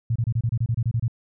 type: tone bursts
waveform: sine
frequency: 115.8 Hz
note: A#2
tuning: 11 cents flat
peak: -19 dBFS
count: 12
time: 0.1-1.081 s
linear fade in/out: 5 ms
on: 57 ms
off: 27 ms
effects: none